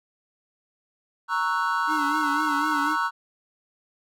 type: chord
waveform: triangle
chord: F# dominant seventh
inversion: first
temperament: equal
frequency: 932.3 / 1108.7 / 1318.5 / 1480 Hz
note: A#5 / C#6 / E6 / F#6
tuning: 0 / 0 / 0 / 0 cents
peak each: -26 dBFS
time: 1.28-3.11 s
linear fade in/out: 50 ms
type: tone with vibrato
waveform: square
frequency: 297.1 Hz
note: D4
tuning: 20 cents sharp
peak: -29 dBFS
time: 1.87-2.97 s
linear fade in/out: 50 ms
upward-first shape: sine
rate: 4 Hz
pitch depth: 73 cents each way
effects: none